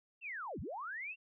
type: linear two-way sweep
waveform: sine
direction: down then up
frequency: 2778 to 55.4 to 2778 Hz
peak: -40 dBFS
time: 0.21-1.16 s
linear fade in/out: 50 ms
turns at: 0.6 s
effects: none